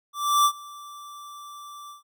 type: tone with ADSR envelope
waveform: square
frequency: 1169 Hz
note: D6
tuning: 8 cents flat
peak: -16 dBFS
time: 0.13-2.03 s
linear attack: 320 ms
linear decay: 70 ms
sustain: -24 dB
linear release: 130 ms
effects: none